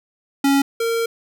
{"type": "tone pair in turn", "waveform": "square", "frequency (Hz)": [277.2, 459.8], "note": ["C#4", "A#4"], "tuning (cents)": [0, -24], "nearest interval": "major sixth", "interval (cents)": 876, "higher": "second", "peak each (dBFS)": [-14, -19], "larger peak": "first", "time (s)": [[0.44, 0.62], [0.8, 1.06]], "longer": "second", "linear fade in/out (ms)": 5, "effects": []}